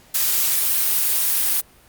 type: noise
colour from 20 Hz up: blue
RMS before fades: -19 dBFS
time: 0.14-1.61 s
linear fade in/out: 10 ms
effects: pink hiss -51 dBFS RMS until 1.88 s + Opus 48 kbps